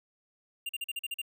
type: tone bursts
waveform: square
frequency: 2794 Hz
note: F7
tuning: in tune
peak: -33 dBFS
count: 8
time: 0.66-1.217 s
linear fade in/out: 5 ms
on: 32 ms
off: 43 ms
effects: none